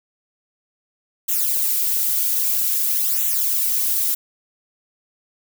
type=noise with flanger; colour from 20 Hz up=violet; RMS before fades=-20 dBFS; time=1.28-4.15 s; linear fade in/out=10 ms; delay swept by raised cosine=0.2 to 3.8 ms; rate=0.51 Hz; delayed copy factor=-0.8; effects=none